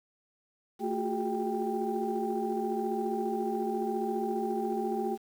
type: tone cluster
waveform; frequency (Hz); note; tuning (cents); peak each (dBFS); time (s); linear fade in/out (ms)
sine; 222.5 / 354 / 368.5 / 409.4 / 789; A3 / F4 / F#4 / G#4 / G5; +20 / +23 / -7 / -25 / +11; -34 / -38 / -34 / -35 / -34; 0.79-5.18; 50
effects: tanh soft clip ceiling -19 dBFS + 9-bit